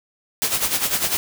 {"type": "noise with tremolo", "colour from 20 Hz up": "white", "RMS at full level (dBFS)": -19, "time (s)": [0.42, 1.17], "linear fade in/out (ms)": 0, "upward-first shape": "sine", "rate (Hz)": 10, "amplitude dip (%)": 70, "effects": []}